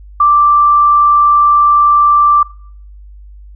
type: tone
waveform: sine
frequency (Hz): 1174.7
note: D6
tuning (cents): 0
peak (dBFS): -5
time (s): 0.2-2.43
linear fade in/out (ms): 5
effects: noise-tail reverb RT60 0.6 s tail -23 dB re dry + added 50 Hz sine -32 dBFS peak until 3.55 s